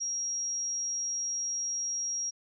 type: tone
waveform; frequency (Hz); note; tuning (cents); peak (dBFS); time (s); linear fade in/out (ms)
sine; 5640; F8; +16; -30; 0-2.31; 20
effects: none